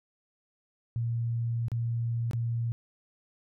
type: tone with dropouts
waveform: sine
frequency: 116.8 Hz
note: A#2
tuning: 4 cents sharp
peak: -27 dBFS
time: 0.96-2.72 s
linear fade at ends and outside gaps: 0 ms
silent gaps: 1.683-1.717 / 2.311-2.333 s
effects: none